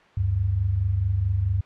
sine tone pair together, 73.42 / 98 Hz, D2 / G2, 0 / 0 cents, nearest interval perfect fourth, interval 500 cents, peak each -27 / -21 dBFS, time 0.17-1.61 s, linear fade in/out 5 ms, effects white hiss -53 dBFS RMS until 1.65 s + low-pass 2000 Hz 12 dB/octave

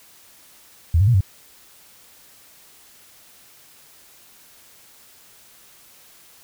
sine tone with pitch steps, 82.9 / 98.9 / 120.8 / 95.5 Hz, E2 / G2 / B2 / G2, +10 / +16 / -38 / -45 cents, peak -12 dBFS, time 0.94-1.208 s, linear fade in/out 5 ms, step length 67 ms, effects white hiss -50 dBFS RMS until 6.43 s

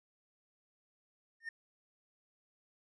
triangle tone with exponential growth, 1825 Hz, A#6, 37 cents flat, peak -33 dBFS, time 1.4-1.49 s, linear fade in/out 5 ms, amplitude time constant 19 ms, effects tanh soft clip ceiling -30 dBFS + resampled to 22050 Hz

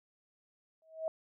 sine tone with exponential growth, 641 Hz, E5, 49 cents flat, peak -29 dBFS, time 0.82-1.08 s, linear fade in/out 1 ms, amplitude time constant 56 ms, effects none

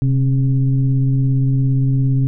sine tone with frequency modulation, 131.3 Hz, C3, 6 cents sharp, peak -12 dBFS, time 0.02-2.27 s, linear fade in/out 0 ms, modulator 140 Hz, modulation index 0.6, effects none

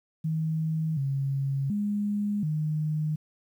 sine tone with pitch steps, 158.8 / 137.3 / 205.9 / 153.7 Hz, D#3 / C#3 / G#3 / D#3, +36 / -16 / -15 / -21 cents, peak -25 dBFS, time 0.24-3.16 s, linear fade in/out 10 ms, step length 730 ms, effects 10-bit

